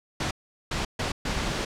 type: noise bursts at uneven times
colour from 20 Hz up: pink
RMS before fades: -28 dBFS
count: 4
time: 0.2-0.31 / 0.71-0.85 / 0.99-1.12 / 1.25-1.65 s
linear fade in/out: 5 ms
effects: low-pass 6000 Hz 12 dB/octave